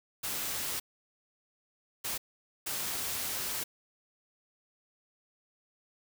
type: noise bursts at uneven times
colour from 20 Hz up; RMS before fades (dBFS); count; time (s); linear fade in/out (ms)
white; -35; 3; 0.23-0.8 / 2.04-2.18 / 2.66-3.64; 10
effects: none